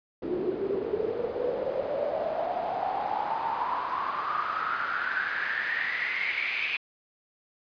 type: noise with band-pass filter sweep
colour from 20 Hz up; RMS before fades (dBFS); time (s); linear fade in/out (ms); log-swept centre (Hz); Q
pink; -30; 0.22-6.77; 5; 340 to 2500; 8.9
effects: resampled to 11025 Hz